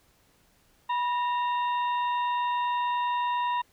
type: harmonic tone with a mistuned harmonic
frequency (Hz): 923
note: A#5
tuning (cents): -17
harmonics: 1 / 2 / 3 / 4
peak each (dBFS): -25 / -38 / -41 / -43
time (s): 0.89-3.62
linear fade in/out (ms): 10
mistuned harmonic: 1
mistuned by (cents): +97
effects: pink hiss -64 dBFS RMS until 3.72 s